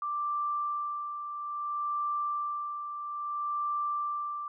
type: tone with tremolo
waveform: sine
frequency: 1177 Hz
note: D6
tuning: 3 cents sharp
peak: -28 dBFS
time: 0.02-4.48 s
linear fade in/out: 2 ms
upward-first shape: sine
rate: 0.6 Hz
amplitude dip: 55%
effects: none